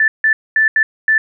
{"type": "tone bursts at uneven times", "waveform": "sine", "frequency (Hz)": 1760, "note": "A6", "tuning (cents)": 0, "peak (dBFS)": -9, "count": 5, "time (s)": [[0, 0.08], [0.24, 0.33], [0.56, 0.68], [0.76, 0.83], [1.08, 1.18]], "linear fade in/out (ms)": 2, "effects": []}